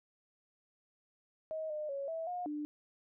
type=tone with pitch steps; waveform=sine; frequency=632 / 607 / 555 / 652 / 716 / 297.6 Hz; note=D#5 / D#5 / C#5 / E5 / F5 / D4; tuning=+27 / -43 / +2 / -19 / +43 / +23 cents; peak=-36 dBFS; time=1.51-2.65 s; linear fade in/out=0 ms; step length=190 ms; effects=none